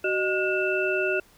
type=tone cluster; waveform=sine; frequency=376.5 / 616 / 1441 / 2661 Hz; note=F#4 / D#5 / F#6 / E7; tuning=+30 / -17 / -46 / +16 cents; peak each=-26 / -29 / -28 / -29 dBFS; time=0.04-1.2 s; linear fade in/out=5 ms; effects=pink hiss -57 dBFS RMS until 1.37 s